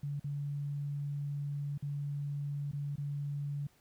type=tone with dropouts; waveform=sine; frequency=143.4 Hz; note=D3; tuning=41 cents flat; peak=-34 dBFS; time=0.03-3.67 s; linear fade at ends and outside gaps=5 ms; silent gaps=0.197-0.242 / 1.778-1.824 / 2.715-2.731 / 2.958-2.98 s; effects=pink hiss -68 dBFS RMS until 3.8 s